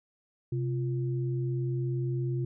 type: tone pair together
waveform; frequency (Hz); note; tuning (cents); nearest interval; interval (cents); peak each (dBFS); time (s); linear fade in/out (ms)
sine; 130 / 347.1; C3 / F4; -11 / -11; octave + perfect fourth; 1700; -28 / -36; 0.52-2.45; 5
effects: none